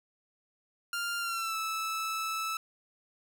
sawtooth tone with pitch glide, 1396.9 to 1310.9 Hz, F6 to E6, 0 to -10 cents, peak -28 dBFS, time 0.93-2.57 s, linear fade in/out 2 ms, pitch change -110 cents, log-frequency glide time 1.19-1.57 s, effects none

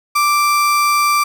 35% pulse tone, 1174.7 Hz, D6, in tune, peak -10 dBFS, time 0.15-1.24 s, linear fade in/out 10 ms, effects 7-bit

